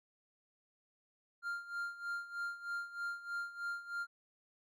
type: tone with tremolo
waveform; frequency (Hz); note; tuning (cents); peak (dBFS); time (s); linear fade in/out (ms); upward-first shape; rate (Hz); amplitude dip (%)
triangle; 1396.9; F6; 0; -34; 1.42-4.07; 50; sine; 3.2; 80
effects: none